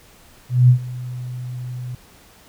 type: tone with ADSR envelope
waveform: sine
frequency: 124.8 Hz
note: B2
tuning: 19 cents sharp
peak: -6 dBFS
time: 0.49-1.95 s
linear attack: 200 ms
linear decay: 94 ms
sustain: -20 dB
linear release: 3 ms
effects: pink hiss -49 dBFS RMS until 2.48 s